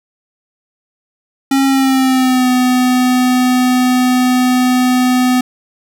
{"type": "tone with pitch glide", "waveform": "square", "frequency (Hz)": [271.4, 251.8], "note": ["C#4", "B3"], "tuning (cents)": [-36, 34], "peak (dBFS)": -10, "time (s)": [1.51, 5.41], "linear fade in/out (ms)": 5, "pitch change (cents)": -130, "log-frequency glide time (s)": [1.66, 2.49], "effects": []}